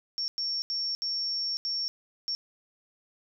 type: tone bursts at uneven times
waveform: sine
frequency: 5480 Hz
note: F8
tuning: 34 cents flat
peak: -28 dBFS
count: 6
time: 0.18-0.28 / 0.38-0.62 / 0.7-0.95 / 1.02-1.57 / 1.65-1.88 / 2.28-2.35 s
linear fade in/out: 0 ms
effects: none

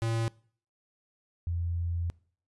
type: tone pair in turn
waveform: square / sine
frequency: 114.1 / 85.48 Hz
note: A#2 / F2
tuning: -37 / -37 cents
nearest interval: perfect fourth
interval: 500 cents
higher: first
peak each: -28 dBFS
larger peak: neither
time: 0.02-0.28 / 1.47-2.1 s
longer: second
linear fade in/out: 0 ms
effects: noise-tail reverb RT60 0.5 s tail -23 dB re dry + resampled to 24000 Hz

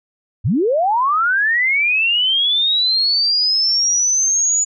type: linear sweep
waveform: sine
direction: up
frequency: 77.1 to 6940 Hz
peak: -13 dBFS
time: 0.44-4.65 s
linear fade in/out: 20 ms
effects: none

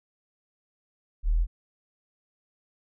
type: linear sweep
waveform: sine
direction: up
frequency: 37.06 to 43.53 Hz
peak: -20 dBFS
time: 1.23-1.47 s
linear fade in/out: 50 ms
effects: none

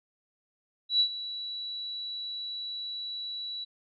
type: tone with ADSR envelope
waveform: sine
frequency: 3929 Hz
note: B7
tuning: 10 cents flat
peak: -19 dBFS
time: 0.89-3.65 s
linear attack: 110 ms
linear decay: 81 ms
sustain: -15 dB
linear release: 17 ms
effects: none

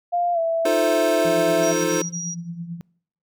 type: tone with pitch glide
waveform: sine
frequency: 700 to 660.7 Hz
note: F5 to E5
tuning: +4 to +4 cents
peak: -18 dBFS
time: 0.12-1.73 s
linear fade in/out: 20 ms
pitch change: -100 cents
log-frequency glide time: 0.33-0.39 s
type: chord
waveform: square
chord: F dominant seventh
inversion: third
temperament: equal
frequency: 311.1 / 349.2 / 440 / 523.3 Hz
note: Eb4 / F4 / A4 / C5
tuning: 0 / 0 / 0 / 0 cents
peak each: -26 dBFS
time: 0.65-2.02 s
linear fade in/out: 5 ms
type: tone with tremolo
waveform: sine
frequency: 170 Hz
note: F3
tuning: 46 cents flat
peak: -26 dBFS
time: 1.25-2.81 s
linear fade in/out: 0 ms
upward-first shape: triangle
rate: 9 Hz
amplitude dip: 75%
type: tone bursts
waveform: sine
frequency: 5750 Hz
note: F8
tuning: 50 cents sharp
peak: -27 dBFS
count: 3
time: 1.62-2.352 s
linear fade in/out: 20 ms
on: 230 ms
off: 21 ms
effects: noise-tail reverb RT60 0.6 s tail -25 dB re dry

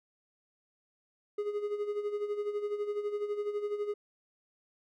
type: tone with tremolo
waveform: triangle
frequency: 414.2 Hz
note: G#4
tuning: 5 cents flat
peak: -27 dBFS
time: 1.38-3.94 s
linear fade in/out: 5 ms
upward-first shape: sine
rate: 12 Hz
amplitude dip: 65%
effects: none

